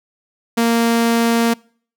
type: tone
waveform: sawtooth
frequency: 231.8 Hz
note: A#3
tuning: 10 cents flat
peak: -9 dBFS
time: 0.57-1.54 s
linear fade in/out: 10 ms
effects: noise-tail reverb RT60 0.5 s tail -26 dB re dry